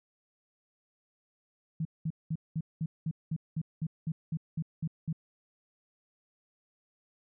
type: tone bursts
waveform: sine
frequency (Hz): 160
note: D#3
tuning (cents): +49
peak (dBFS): -29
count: 14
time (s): 1.8-5.128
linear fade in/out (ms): 5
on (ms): 52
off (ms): 200
effects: none